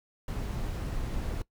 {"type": "noise", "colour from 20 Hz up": "brown", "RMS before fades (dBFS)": -33, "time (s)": [0.28, 1.42], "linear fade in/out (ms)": 2, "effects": ["noise-tail reverb RT60 0.1 s tail -20 dB re dry"]}